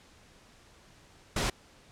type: noise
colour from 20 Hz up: pink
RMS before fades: -29 dBFS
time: 1.36-1.5 s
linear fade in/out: 5 ms
effects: pink hiss -58 dBFS RMS until 1.91 s + low-pass 8000 Hz 12 dB/octave